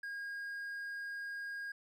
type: tone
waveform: triangle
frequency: 1628 Hz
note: G#6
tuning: 35 cents flat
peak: -38 dBFS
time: 0.03-1.72 s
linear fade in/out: 5 ms
effects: none